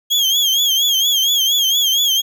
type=tone with vibrato; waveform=35% pulse; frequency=3261 Hz; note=G#7; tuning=32 cents flat; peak=-11 dBFS; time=0.1-2.22 s; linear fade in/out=20 ms; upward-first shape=triangle; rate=4.3 Hz; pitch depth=110 cents each way; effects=none